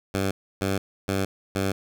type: tone bursts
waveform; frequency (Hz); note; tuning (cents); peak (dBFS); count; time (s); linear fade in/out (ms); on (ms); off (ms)
10% pulse; 96.8; G2; -21; -15; 4; 0.14-1.72; 5; 170; 300
effects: none